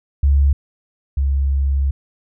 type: tone pair in turn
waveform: sine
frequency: 70 / 68.72 Hz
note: C#2 / C#2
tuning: +18 / -14 cents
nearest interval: unison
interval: 32 cents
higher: first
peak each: -10 / -14 dBFS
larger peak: first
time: 0.23-0.53 / 1.17-1.91 s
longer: second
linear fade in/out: 5 ms
effects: none